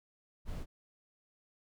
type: noise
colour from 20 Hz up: brown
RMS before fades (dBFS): -38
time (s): 0.45-0.66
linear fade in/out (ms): 50
effects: none